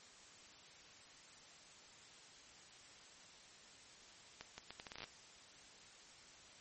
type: accelerating click train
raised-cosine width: 0.2 ms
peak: -30 dBFS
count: 12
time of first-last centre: 4.41-5.04 s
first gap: 170 ms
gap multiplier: 0.74
effects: white hiss -60 dBFS RMS until 6.6 s + MP3 32 kbps